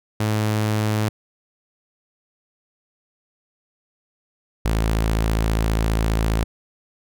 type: tone pair in turn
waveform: sawtooth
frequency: 107.3 / 54.84 Hz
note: A2 / A1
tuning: -43 / -5 cents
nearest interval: octave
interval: 1162 cents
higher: first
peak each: -15 / -14 dBFS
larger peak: second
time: 0.2-1.09 / 4.65-6.44 s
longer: second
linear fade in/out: 5 ms
effects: none